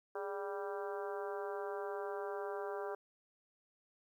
harmonic tone with a mistuned harmonic, 196 Hz, G3, in tune, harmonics 2 / 3 / 4 / 5 / 6 / 7 / 8, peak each -41 / -45 / -47 / -49 / -51 / -52 / -53 dBFS, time 0.15-2.95 s, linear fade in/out 5 ms, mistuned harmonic 2, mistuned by +77 cents, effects 12-bit

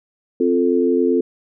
sine chord, F major, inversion second, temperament equal, 261.6 / 349.2 / 440 Hz, C4 / F4 / A4, 0 / 0 / 0 cents, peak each -18 dBFS, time 0.4-1.21 s, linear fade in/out 5 ms, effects none

